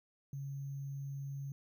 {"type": "tone with sample-and-hold", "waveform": "sine", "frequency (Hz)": 138.59, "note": "C#3", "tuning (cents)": 0, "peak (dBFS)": -39, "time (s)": [0.33, 1.52], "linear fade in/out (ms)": 2, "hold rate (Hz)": 6300, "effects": []}